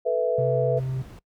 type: chord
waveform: sine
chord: A suspended second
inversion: none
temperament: just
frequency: 440 / 495 / 660 Hz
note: A4 / B4 / E5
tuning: 0 / +4 / +2 cents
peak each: -27 / -23 / -25 dBFS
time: 0.05-0.8 s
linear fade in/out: 20 ms
type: tone with vibrato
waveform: triangle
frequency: 130.81 Hz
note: C3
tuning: in tune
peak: -23 dBFS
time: 0.38-1.02 s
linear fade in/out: 5 ms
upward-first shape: sine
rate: 15 Hz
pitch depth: 8 cents each way
type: noise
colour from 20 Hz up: brown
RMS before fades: -38 dBFS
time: 0.77-1.19 s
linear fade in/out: 2 ms
effects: noise-tail reverb RT60 0.1 s tail -22 dB re dry + high-pass 60 Hz 12 dB/octave